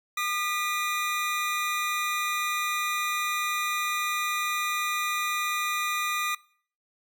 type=tone pair together; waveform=25% pulse; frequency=1213.8 / 1970 Hz; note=D#6 / B6; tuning=-43 / -5 cents; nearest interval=minor sixth; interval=838 cents; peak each=-24 / -29 dBFS; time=0.17-6.35 s; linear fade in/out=5 ms; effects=noise-tail reverb RT60 0.5 s tail -21 dB re dry